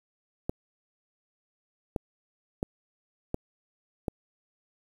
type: clicks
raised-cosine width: 2 ms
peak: -15 dBFS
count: 5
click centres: 0.495 / 1.962 / 2.629 / 3.344 / 4.082 s
effects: 8-bit